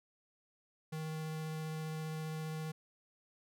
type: tone with vibrato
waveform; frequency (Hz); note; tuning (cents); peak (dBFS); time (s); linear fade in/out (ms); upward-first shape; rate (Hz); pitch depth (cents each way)
square; 157.2; D#3; +18; -39; 0.92-2.72; 10; triangle; 15; 9
effects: none